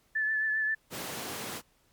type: tone with vibrato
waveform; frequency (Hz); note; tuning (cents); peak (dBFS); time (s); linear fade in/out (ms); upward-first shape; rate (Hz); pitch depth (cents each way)
sine; 1743; A6; -17; -26; 0.15-0.75; 10; triangle; 7.5; 29
type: high-pass noise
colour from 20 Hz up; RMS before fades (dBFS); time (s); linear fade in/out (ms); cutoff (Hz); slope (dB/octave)
pink; -38; 0.9-1.62; 50; 170; 12
effects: pink hiss -68 dBFS RMS until 1.92 s + MP3 96 kbps